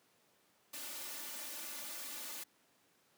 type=noise with comb filter; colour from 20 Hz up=white; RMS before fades=-45 dBFS; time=0.73-2.44 s; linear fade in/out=10 ms; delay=3.4 ms; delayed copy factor=+0.8; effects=pink hiss -71 dBFS RMS until 3.17 s + high-pass 200 Hz 12 dB/octave